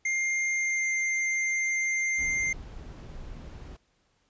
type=tone with pitch glide; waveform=square; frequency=2111 to 2098 Hz; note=C7 to C7; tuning=+15 to +4 cents; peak=-26 dBFS; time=0.05-2.53 s; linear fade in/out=5 ms; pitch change=-11 cents; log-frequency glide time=0.54-0.94 s
type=noise; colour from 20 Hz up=brown; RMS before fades=-42 dBFS; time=2.18-3.77 s; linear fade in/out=10 ms
effects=pink hiss -70 dBFS RMS until 4.29 s + resampled to 16000 Hz